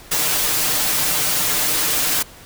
white noise with comb filter, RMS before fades -19 dBFS, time 0.11-2.23 s, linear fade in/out 10 ms, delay 6.6 ms, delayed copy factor +0.85, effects pink hiss -42 dBFS RMS until 2.45 s

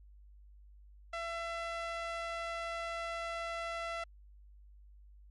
sawtooth tone with band-pass filter, 672 Hz, E5, 33 cents sharp, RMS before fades -39 dBFS, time 1.13-4.04 s, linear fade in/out 5 ms, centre 1600 Hz, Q 0.82, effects added 50 Hz sine -54 dBFS peak until 5.3 s + MP3 48 kbps

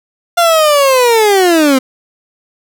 30% pulse linear sweep, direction down, 698.5 to 254.9 Hz, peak -4 dBFS, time 0.37-1.79 s, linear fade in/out 10 ms, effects none

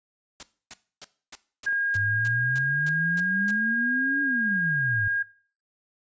white noise bursts, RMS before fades -39 dBFS, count 11, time 0.4-3.508 s, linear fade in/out 0 ms, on 28 ms, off 280 ms
sine tone, 1626 Hz, G#6, 37 cents flat, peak -22 dBFS, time 1.66-5.23 s, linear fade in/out 10 ms
clicks, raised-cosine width 0.5 ms, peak -31 dBFS, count 2, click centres 1.684 / 1.727 s
sine exponential two-way sweep, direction up then down, 98 to 288.9 to 98 Hz, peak -28 dBFS, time 1.95-5.08 s, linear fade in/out 5 ms, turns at 4.22 s
effects noise-tail reverb RT60 0.4 s tail -17 dB re dry + resampled to 16000 Hz

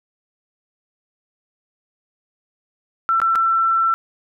sine tone with dropouts, 1342 Hz, E6, 31 cents sharp, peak -14 dBFS, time 3.09-3.94 s, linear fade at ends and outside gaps 0 ms, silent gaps 3.201-3.217 / 3.353-3.357 s, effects none

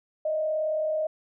sine tone with frequency modulation, 622.3 Hz, D#5, in tune, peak -24 dBFS, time 0.25-1.07 s, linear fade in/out 5 ms, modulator 38.3 Hz, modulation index 0.39, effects none

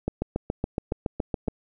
two click trains, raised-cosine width 2 ms, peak -12 / -22 dBFS, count 11 / 4, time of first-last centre 0.08-1.483 / 0.64-1.478 s, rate 7.13 / 3.58 Hz, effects none

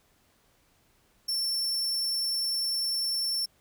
40% pulse tone, 5410 Hz, E8, 44 cents sharp, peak -26 dBFS, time 1.28-3.46 s, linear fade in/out 10 ms, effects pink hiss -66 dBFS RMS until 3.6 s

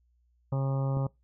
harmonic tone, 135.6 Hz, C#3, 38 cents flat, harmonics 1 / 2 / 3 / 4 / 5 / 6 / 7 / 8 / 9, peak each -26 / -40 / -44 / -37 / -50 / -44 / -46 / -49 / -48 dBFS, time 0.52-1.07 s, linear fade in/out 5 ms
click, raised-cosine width 3 ms, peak -26 dBFS, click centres 0.971 s
effects noise-tail reverb RT60 0.2 s tail -23 dB re dry + added 60 Hz sine -65 dBFS peak until 1.23 s

